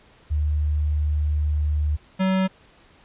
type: tone pair in turn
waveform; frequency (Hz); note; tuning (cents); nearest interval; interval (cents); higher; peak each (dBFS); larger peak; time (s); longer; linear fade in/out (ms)
sine / square; 75 / 188.99; D2 / F#3; +37 / +37; octave + major third; 1600; second; -19; neither; 0.3-1.97 / 2.19-2.48; first; 20
effects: pink hiss -54 dBFS RMS until 3.04 s + resampled to 8000 Hz